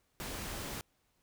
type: noise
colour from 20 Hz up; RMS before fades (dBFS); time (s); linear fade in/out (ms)
pink; -41; 0.2-0.81; 0
effects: pink hiss -75 dBFS RMS until 1.22 s